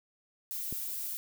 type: noise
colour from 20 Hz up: violet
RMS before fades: -37 dBFS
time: 0.51-1.17 s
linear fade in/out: 0 ms
type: click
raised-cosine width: 3 ms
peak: -27 dBFS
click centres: 0.726 s
effects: none